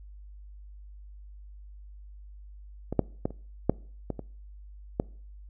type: clicks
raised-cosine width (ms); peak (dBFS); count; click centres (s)
2; -18 / -7 / -13 / -29 / -7 / -17 / -22 / -11; 8; 2.926 / 2.993 / 3.255 / 3.306 / 3.696 / 4.103 / 4.193 / 4.999
effects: noise-tail reverb RT60 0.5 s tail -24 dB re dry + added 50 Hz sine -44 dBFS peak until 5.49 s